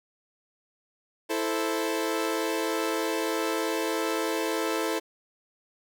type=chord; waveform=sawtooth; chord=A minor; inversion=second; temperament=equal; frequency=329.6 / 440 / 523.3 Hz; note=E4 / A4 / C5; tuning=0 / 0 / 0 cents; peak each=-26 / -26 / -29 dBFS; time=1.29-5 s; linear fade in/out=20 ms; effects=none